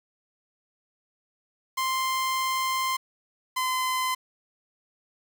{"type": "tone pair in turn", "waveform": "sawtooth", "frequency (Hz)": [1046.5, 1026.7], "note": ["C6", "C6"], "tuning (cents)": [0, -33], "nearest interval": "unison", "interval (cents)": 33, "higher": "first", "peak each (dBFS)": -21, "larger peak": "neither", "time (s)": [[1.77, 2.97], [3.56, 4.15]], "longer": "first", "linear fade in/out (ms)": 10, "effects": ["8-bit"]}